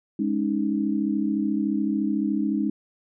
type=chord; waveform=sine; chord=Ab suspended fourth; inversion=none; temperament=equal; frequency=207.7 / 277.2 / 311.1 Hz; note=Ab3 / Db4 / Eb4; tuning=0 / 0 / 0 cents; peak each=-25 / -27 / -26 dBFS; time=0.19-2.7 s; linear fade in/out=5 ms; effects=none